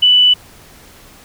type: tone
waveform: sine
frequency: 2977 Hz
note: F#7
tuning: 10 cents sharp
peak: -6 dBFS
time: 0.02-0.34 s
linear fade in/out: 10 ms
effects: pink hiss -42 dBFS RMS until 1.24 s